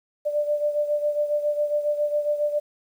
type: beating tone pair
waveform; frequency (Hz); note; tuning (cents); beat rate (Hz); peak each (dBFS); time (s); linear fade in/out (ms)
sine; 590 / 597.3; D5 / D5; +8 / +29; 7.3; -22 / -28; 0.25-2.6; 20
effects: 9-bit

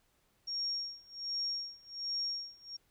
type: tone with tremolo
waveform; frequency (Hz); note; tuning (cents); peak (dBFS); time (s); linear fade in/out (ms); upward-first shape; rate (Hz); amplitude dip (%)
sine; 5560; F8; -9; -32; 0.47-2.77; 10; sine; 1.3; 95
effects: pink hiss -73 dBFS RMS until 2.9 s

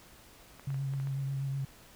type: clicks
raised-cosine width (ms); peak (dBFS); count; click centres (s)
0.5; -34; 6; 0.596 / 0.704 / 0.744 / 0.937 / 1 / 1.072
type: tone with vibrato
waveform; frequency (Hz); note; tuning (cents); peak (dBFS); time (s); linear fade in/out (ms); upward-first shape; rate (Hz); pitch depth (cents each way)
sine; 136.6; C#3; -25; -31; 0.67-1.65; 5; triangle; 8.1; 29
effects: pink hiss -56 dBFS RMS until 1.95 s

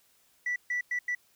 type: tone bursts at uneven times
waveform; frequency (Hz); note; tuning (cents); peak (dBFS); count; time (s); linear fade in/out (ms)
sine; 1963; B6; -11; -26; 4; 0.46-0.56 / 0.7-0.81 / 0.91-0.99 / 1.08-1.15; 5
effects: tanh soft clip ceiling -25 dBFS + white hiss -66 dBFS RMS until 1.35 s

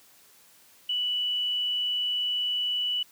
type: tone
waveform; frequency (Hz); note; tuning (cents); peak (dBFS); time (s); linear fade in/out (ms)
sine; 2960; F#7; 0; -25; 0.89-3.03; 5
effects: white hiss -57 dBFS RMS until 3.11 s + high-pass 80 Hz 12 dB/octave

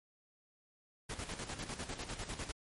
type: noise with tremolo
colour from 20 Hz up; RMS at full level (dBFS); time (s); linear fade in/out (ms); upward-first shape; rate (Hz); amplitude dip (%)
pink; -41; 1.09-2.52; 10; square; 10; 60
effects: MP3 48 kbps

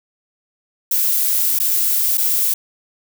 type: noise with dropouts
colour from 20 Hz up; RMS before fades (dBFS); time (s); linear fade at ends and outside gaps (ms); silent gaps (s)
violet; -17; 0.91-2.54; 5; 1.589-1.599 / 2.174-2.179
effects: none

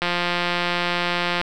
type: click train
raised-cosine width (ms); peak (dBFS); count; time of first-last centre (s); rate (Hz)
0.3; -6; 245; 0.02-1.414; 175
effects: none

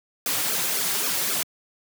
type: noise with flanger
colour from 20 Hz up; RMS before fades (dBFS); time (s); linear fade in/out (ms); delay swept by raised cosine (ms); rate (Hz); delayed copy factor
white; -25; 0.26-1.43; 2; 1 to 4.7; 3.8; -1
effects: high-pass 150 Hz 12 dB/octave

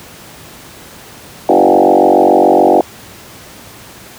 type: tone with frequency modulation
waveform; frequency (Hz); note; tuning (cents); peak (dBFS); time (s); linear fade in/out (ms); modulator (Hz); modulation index
sine; 545; C#5; -29; -5; 1.49-2.81; 2; 47; 5.5
effects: pink hiss -35 dBFS RMS until 4.18 s + high-pass 80 Hz 12 dB/octave

